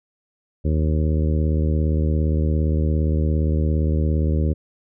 harmonic tone, 77.4 Hz, D#2, 9 cents flat, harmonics 1 / 2 / 3 / 4 / 5 / 6 / 7, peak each -18 / -24 / -28 / -30 / -32 / -34 / -35 dBFS, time 0.64-4.54 s, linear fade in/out 20 ms, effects none

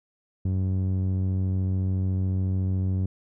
sawtooth tone with low-pass filter, 93.9 Hz, F#2, 26 cents sharp, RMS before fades -25 dBFS, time 0.45-3.06 s, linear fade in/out 5 ms, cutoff 210 Hz, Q 0.67, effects none

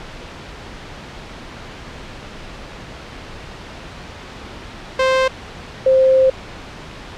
sawtooth / sine tone pair in turn, 523.3 / 525.3 Hz, C5 / C5, 0 / +7 cents, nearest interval unison, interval 7 cents, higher second, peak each -9 dBFS, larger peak neither, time 4.99-5.28 / 5.86-6.3 s, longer second, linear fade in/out 5 ms, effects pink hiss -34 dBFS RMS until 7.17 s + low-pass 4000 Hz 12 dB/octave

